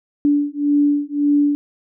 sine beating tone pair, 289 / 290.8 Hz, D4 / D4, -28 / -17 cents, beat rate 1.8 Hz, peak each -17 dBFS, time 0.25-1.55 s, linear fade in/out 0 ms, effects none

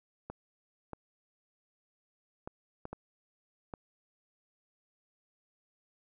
clicks, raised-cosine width 1 ms, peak -26 dBFS, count 6, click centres 0.3 / 0.933 / 2.475 / 2.854 / 2.93 / 3.738 s, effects none

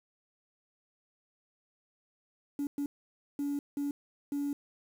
triangle tone bursts at uneven times, 285.3 Hz, C#4, 50 cents sharp, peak -27 dBFS, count 5, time 2.59-2.67 / 2.78-2.86 / 3.39-3.59 / 3.77-3.91 / 4.32-4.53 s, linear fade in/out 2 ms, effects tanh soft clip ceiling -27 dBFS + 9-bit

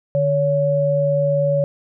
sine tone pair together, 148.47 / 563 Hz, D3 / C#5, +19 / +27 cents, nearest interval octave + major seventh, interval 2308 cents, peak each -20 / -16 dBFS, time 0.15-1.64 s, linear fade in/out 0 ms, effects none

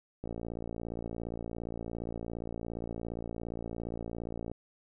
click train, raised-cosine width 2 ms, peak -25 dBFS, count 246, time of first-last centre 0.24-4.516 s, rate 57.3 Hz, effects none

